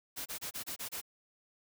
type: noise bursts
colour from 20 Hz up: white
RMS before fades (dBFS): -40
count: 7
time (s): 0.16-1.015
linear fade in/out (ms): 20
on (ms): 99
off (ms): 27
effects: none